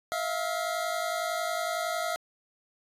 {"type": "tone pair together", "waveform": "25% pulse", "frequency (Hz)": [647.6, 698.5], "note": ["E5", "F5"], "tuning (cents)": [-31, 0], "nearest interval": "minor second", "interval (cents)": 131, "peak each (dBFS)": -28, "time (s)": [0.12, 2.16], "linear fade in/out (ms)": 0, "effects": ["resampled to 32000 Hz"]}